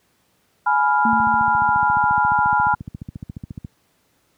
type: chord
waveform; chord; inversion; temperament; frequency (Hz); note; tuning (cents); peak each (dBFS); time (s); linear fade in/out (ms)
sine; F diminished; first; equal with one note detuned; 839.3 / 987.8 / 1396.9; Ab5 / Cb6 / F6; +18 / 0 / 0; -18 / -19 / -20; 0.66-2.75; 10
type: tone with exponential decay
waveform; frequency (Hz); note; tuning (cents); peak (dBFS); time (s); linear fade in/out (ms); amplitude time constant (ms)
sine; 225.6; A3; +44; -18; 1.05-2.16; 2; 240
type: click train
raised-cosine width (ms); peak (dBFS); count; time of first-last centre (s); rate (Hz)
5; -17; 37; 1.13-3.647; 14.3
effects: pink hiss -63 dBFS RMS until 4.37 s + high-pass 80 Hz 12 dB/octave